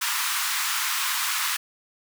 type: high-pass noise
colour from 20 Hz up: pink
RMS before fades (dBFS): -26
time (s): 0.01-1.57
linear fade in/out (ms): 10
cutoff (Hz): 980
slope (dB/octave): 48
effects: none